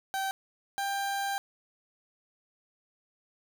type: tone pair in turn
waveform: 30% pulse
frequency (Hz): 775 / 792.7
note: G5 / G5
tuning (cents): -20 / +19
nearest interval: unison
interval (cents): 39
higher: second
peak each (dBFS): -27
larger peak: neither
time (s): 0.14-0.31 / 0.78-1.38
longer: second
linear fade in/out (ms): 0
effects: none